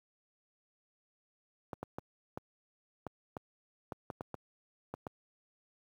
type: clicks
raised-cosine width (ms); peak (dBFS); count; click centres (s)
1; -25; 12; 1.732 / 1.83 / 1.985 / 2.375 / 3.067 / 3.368 / 3.922 / 4.102 / 4.209 / 4.343 / 4.94 / 5.068
effects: high-pass 80 Hz 12 dB/octave + 10-bit